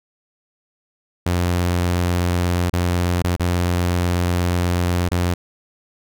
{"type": "tone with dropouts", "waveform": "sawtooth", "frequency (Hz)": 88.2, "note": "F2", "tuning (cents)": 18, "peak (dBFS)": -13, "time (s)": [1.26, 5.34], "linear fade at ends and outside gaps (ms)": 5, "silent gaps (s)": [[2.698, 2.73], [3.223, 3.241], [3.364, 3.396], [5.088, 5.115]], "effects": []}